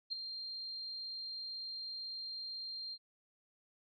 sine tone with ADSR envelope, 4186 Hz, C8, in tune, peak -33 dBFS, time 0.1-2.98 s, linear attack 27 ms, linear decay 8 ms, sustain -8 dB, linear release 51 ms, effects none

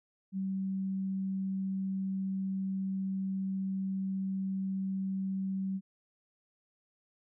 sine tone, 191.8 Hz, G3, 37 cents flat, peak -31 dBFS, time 0.32-5.81 s, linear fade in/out 50 ms, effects none

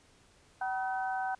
harmonic tone with a mistuned harmonic, 253.5 Hz, B3, 45 cents sharp, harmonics 3 / 4 / 5 / 6, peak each -32 / -41 / -48 / -38 dBFS, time 0.61-1.35 s, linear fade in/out 5 ms, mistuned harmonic 4, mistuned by -86 cents, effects pink hiss -63 dBFS RMS until 1.39 s + resampled to 22050 Hz

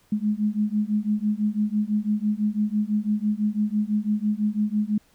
sine beating tone pair, 207.7 / 213.7 Hz, G#3 / G#3, 0 / +50 cents, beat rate 6 Hz, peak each -24 dBFS, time 0.12-4.98 s, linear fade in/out 5 ms, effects pink hiss -61 dBFS RMS until 5.14 s

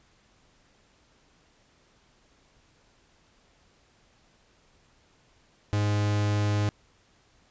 45% pulse tone, 103.83 Hz, G#2, in tune, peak -23 dBFS, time 5.73-6.69 s, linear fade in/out 0 ms, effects pink hiss -63 dBFS RMS until 7.5 s + resampled to 16000 Hz

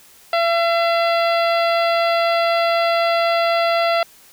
harmonic tone with a mistuned harmonic, 676 Hz, E5, 43 cents sharp, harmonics 1 / 2 / 3 / 4 / 5 / 6 / 7, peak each -16 / -22 / -26 / -28 / -30 / -32 / -33 dBFS, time 0.33-4.03 s, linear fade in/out 2 ms, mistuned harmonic 6, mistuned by +18 cents, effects white hiss -48 dBFS RMS until 4.32 s

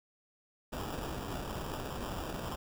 pink noise with sample-and-hold, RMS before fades -39 dBFS, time 0.72-2.56 s, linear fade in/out 10 ms, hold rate 2100 Hz, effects none

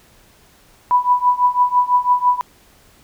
sine tone with tremolo, 987.8 Hz, B5, in tune, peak -8 dBFS, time 0.91-2.41 s, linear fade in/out 0 ms, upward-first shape triangle, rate 6 Hz, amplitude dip 95%, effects pink hiss -51 dBFS RMS until 3.03 s

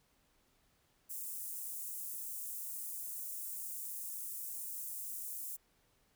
white high-pass noise, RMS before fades -43 dBFS, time 1.09-5.57 s, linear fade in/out 20 ms, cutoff 8000 Hz, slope 24 dB/octave, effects pink hiss -73 dBFS RMS until 6.15 s

